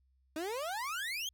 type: exponential sweep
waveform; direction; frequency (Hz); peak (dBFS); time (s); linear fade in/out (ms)
30% pulse; up; 300.3 to 3322; -33; 0.36-1.29; 2
effects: added 65 Hz sine -68 dBFS peak until 1.33 s